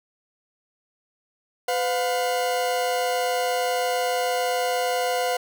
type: tone pair together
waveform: 40% pulse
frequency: 504 / 712.8 Hz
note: B4 / F5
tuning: +35 / +35 cents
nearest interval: tritone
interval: 600 cents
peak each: -24 dBFS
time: 1.68-5.37 s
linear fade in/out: 5 ms
effects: none